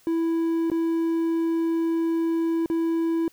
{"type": "tone with dropouts", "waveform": "triangle", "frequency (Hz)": 330, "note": "E4", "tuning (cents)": 2, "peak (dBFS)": -19, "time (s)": [0.07, 3.28], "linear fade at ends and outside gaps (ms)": 1, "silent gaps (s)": [[0.701, 0.716], [2.66, 2.7]], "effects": ["white hiss -58 dBFS RMS until 3.32 s"]}